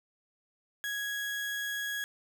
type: tone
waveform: 35% pulse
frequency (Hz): 1661.2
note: G#6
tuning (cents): 0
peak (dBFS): -31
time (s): 0.84-2.04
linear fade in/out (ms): 0
effects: 10-bit

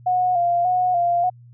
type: tone with vibrato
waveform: sine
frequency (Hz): 712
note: F5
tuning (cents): +33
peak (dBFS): -16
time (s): 0.06-1.3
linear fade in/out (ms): 10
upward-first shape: square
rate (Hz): 1.7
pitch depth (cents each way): 41
effects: added 120 Hz sine -43 dBFS peak until 1.53 s

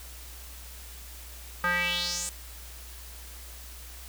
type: tone with band-pass filter sweep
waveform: square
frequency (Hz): 176.3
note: F3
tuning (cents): +17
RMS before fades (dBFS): -29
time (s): 1.64-2.29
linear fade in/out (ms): 0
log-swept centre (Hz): 1400 to 8600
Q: 3.9
effects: added 60 Hz sine -44 dBFS peak until 4.08 s + white hiss -47 dBFS RMS until 4.08 s

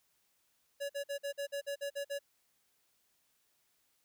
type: tone bursts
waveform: square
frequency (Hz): 565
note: C#5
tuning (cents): +33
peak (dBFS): -36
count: 10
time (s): 0.8-2.191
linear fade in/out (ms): 20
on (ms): 95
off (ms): 49
effects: white hiss -75 dBFS RMS until 4.04 s

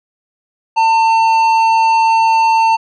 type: tone with tanh clipping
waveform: sine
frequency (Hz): 899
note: A5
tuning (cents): +37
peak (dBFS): -10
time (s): 0.76-2.77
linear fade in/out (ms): 20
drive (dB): 10
effects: none

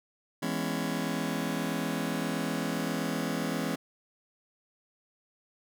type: chord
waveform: sawtooth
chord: C# minor seventh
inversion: first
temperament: just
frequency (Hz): 166.31 / 207.9 / 249.5 / 277.2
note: E3 / G#3 / B3 / C#4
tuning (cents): +16 / +2 / +18 / 0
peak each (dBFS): -31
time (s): 0.42-3.76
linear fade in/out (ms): 10
effects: none

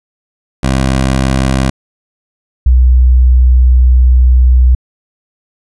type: tone pair in turn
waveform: 15% pulse / sine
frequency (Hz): 65.9 / 62.53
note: C2 / B1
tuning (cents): +13 / +22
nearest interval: minor second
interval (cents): 91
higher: first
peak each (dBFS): -3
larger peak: neither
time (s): 0.63-1.7 / 2.66-4.75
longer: second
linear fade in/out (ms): 5
effects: resampled to 24000 Hz

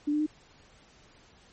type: tone with pitch steps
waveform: sine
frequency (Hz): 293.7 / 299.7 / 305.8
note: D4 / D4 / D#4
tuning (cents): 0 / +35 / -30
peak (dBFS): -24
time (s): 0.07-0.265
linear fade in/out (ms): 10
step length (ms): 65
effects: pink hiss -58 dBFS RMS until 1.52 s + MP3 32 kbps

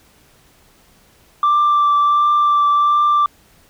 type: tone with vibrato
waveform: sine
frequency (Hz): 1174.7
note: D6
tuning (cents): 0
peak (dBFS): -9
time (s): 1.43-3.26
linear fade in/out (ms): 2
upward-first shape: triangle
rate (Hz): 1.4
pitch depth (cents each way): 15
effects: tanh soft clip ceiling -9 dBFS + pink hiss -52 dBFS RMS until 3.69 s

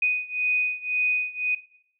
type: beating tone pair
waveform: sine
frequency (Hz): 2489 / 2490.9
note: D#7 / D#7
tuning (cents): 0 / +1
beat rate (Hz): 1.9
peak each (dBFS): -24 / -26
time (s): 0.02-1.55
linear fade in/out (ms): 5
effects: noise-tail reverb RT60 0.7 s tail -17 dB re dry

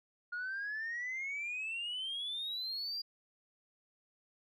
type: exponential sweep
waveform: sine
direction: up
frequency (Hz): 1423 to 4837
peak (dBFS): -35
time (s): 0.32-3.02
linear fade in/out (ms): 10
effects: tanh soft clip ceiling -34 dBFS

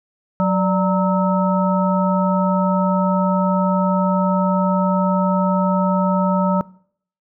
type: harmonic tone with a mistuned harmonic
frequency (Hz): 185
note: F#3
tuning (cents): 0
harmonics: 1 / 3 / 5 / 7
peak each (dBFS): -16 / -21 / -23 / -24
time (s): 0.4-6.61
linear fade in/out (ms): 0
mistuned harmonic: 3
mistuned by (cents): +99
effects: noise-tail reverb RT60 0.6 s tail -22 dB re dry

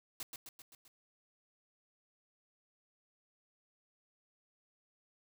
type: noise with echo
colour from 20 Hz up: white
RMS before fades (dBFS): -42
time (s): 0.2-0.23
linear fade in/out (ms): 2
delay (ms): 130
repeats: 5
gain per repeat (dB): -4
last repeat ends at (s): 0.88
effects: none

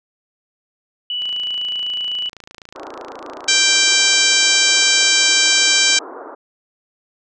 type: tone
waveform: sine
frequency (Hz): 2956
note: F#7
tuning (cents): -2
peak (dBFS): -20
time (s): 1.1-2.29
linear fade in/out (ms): 2
type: click train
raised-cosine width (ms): 0.2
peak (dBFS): -20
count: 88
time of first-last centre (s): 1.22-4.338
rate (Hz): 27.9
type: band-pass noise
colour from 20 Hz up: pink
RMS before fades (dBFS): -34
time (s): 2.75-6.35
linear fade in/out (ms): 10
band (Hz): 290 to 1400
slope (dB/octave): 48
type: harmonic tone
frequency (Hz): 784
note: G5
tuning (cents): 0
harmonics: 2 / 3 / 4 / 5 / 6 / 7 / 8 / 9 / 10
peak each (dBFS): -21 / -19 / -19 / -20 / -21 / -20 / -20 / -22 / -24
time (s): 3.48-5.99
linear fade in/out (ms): 5
effects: none

